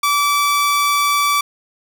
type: tone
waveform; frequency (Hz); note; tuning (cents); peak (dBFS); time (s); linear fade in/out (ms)
sawtooth; 1156; D6; -28; -10; 0.03-1.41; 5
effects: none